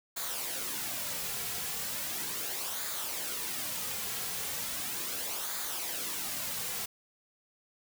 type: noise with flanger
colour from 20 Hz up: white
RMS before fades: -36 dBFS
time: 0.16-6.86 s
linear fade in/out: 10 ms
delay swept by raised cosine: 0.35 to 3.35 ms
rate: 0.37 Hz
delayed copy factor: -0.55
effects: none